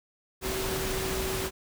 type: tone in noise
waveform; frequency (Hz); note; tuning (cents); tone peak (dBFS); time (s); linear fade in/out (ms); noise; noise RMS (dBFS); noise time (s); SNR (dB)
sine; 380.2; F#4; +47; -33; 0.41-1.51; 50; pink; -32; 0.41-1.51; -4
effects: none